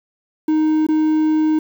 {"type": "tone with dropouts", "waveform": "triangle", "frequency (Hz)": 311.1, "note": "D#4", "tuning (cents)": 0, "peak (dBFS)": -11, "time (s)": [0.48, 1.59], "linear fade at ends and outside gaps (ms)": 5, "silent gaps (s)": [0.867, 0.886], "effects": ["7-bit"]}